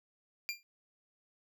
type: tone with exponential decay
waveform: 25% pulse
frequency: 2385 Hz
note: D7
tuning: 26 cents sharp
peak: -27 dBFS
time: 0.49-0.63 s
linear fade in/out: 0 ms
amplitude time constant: 29 ms
effects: none